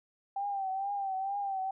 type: tone with vibrato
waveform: sine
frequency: 784 Hz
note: G5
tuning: in tune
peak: -31 dBFS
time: 0.36-1.71 s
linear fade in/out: 5 ms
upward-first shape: triangle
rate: 2.2 Hz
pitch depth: 70 cents each way
effects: none